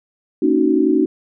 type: chord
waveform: sine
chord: D# minor seventh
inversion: second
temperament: just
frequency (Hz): 233.3 / 280 / 311.1 / 373.4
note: A#3 / C#4 / D#4 / F#4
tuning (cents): +2 / +18 / 0 / +16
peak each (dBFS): -22 / -17 / -16 / -18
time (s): 0.42-1.06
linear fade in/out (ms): 5
effects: none